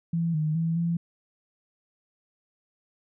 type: tone with pitch steps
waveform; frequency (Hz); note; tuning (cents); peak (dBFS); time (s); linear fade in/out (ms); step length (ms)
sine; 167.2 / 154.2 / 164.5 / 169.1; E3 / D#3 / E3 / E3; +25 / -15 / -3 / +44; -23; 0.13-0.97; 5; 210
effects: none